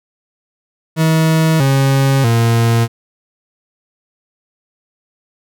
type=tone with pitch steps; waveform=40% pulse; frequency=160 / 136.11 / 115.78 Hz; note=D#3 / C#3 / A#2; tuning=+49 / -31 / -11 cents; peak=-9 dBFS; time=0.96-2.88 s; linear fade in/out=50 ms; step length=640 ms; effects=none